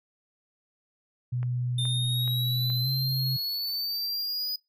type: tone with pitch glide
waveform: sine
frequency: 123.47 to 133.1 Hz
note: B2 to C3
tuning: 0 to +30 cents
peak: -26 dBFS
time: 1.32-3.37 s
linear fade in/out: 10 ms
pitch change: +130 cents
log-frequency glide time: 2.82-2.88 s
type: click train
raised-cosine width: 0.5 ms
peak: -29 dBFS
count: 4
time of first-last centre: 1.43-2.701 s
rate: 2.36 Hz
type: exponential sweep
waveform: square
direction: up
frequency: 3600 to 4978 Hz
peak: -29 dBFS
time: 1.78-4.56 s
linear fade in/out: 5 ms
effects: noise-tail reverb RT60 0.2 s tail -24 dB re dry